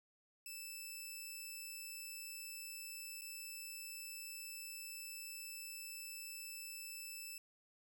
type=tone with dropouts; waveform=10% pulse; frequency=2637 Hz; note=E7; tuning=in tune; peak=-38 dBFS; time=0.46-7.38 s; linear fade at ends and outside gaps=2 ms; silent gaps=3.212-3.218 s; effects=none